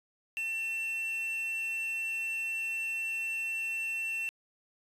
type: tone with quantisation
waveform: triangle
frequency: 2698 Hz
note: E7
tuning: 40 cents sharp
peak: -30 dBFS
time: 0.37-4.29 s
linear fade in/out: 0 ms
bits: 8
effects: resampled to 32000 Hz